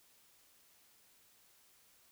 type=silence; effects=white hiss -67 dBFS RMS until 2.11 s